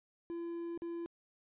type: tone with dropouts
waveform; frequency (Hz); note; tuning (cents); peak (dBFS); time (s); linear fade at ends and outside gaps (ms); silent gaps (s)
triangle; 339.3; F4; -50; -36; 0.3-1.06; 0; 0.776-0.82
effects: resampled to 8000 Hz